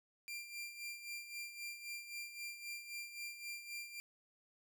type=tone with tremolo; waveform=sawtooth; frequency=2377 Hz; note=D7; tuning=20 cents sharp; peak=-39 dBFS; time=0.28-4 s; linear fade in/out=0 ms; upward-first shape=sine; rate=3.8 Hz; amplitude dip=65%; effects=none